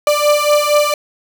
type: beating tone pair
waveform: 35% pulse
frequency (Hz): 589 / 593.3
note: D5 / D5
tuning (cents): +5 / +18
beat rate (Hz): 4.3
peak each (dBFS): -12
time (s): 0.07-0.94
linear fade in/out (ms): 2
effects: 7-bit